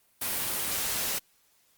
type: noise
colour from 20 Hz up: white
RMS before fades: -30 dBFS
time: 0.21-1.19 s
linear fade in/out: 10 ms
effects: white hiss -66 dBFS RMS until 1.77 s + Opus 32 kbps